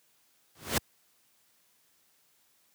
pink noise with exponential growth, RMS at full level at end -23 dBFS, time 0.55-0.78 s, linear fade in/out 2 ms, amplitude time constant 50 ms, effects white hiss -68 dBFS RMS until 2.74 s + high-pass 80 Hz 12 dB/octave

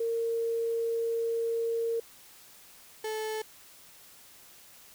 sine / 35% pulse tone pair in turn, 460 / 435.1 Hz, A#4 / A4, -23 / -19 cents, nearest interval minor second, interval 96 cents, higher first, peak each -27 / -30 dBFS, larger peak first, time 0-2 / 3.04-3.42 s, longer first, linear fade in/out 5 ms, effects white hiss -54 dBFS RMS until 4.94 s

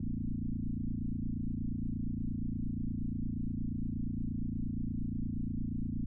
sine tone with frequency modulation, 116.54 Hz, A#2, in tune, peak -32 dBFS, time 0-6.06 s, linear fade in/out 5 ms, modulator 28.5 Hz, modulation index 5.2, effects none

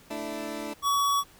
20% pulse chord, A suspended fourth, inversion none, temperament equal, 220 / 293.7 / 329.6 Hz, A3 / D4 / E4, 0 / 0 / 0 cents, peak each -34 / -31 / -33 dBFS, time 0.1-0.74 s, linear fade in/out 10 ms
square tone, 1129 Hz, C#6, 31 cents sharp, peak -23 dBFS, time 0.82-1.24 s, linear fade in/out 50 ms
effects pink hiss -55 dBFS RMS until 1.39 s

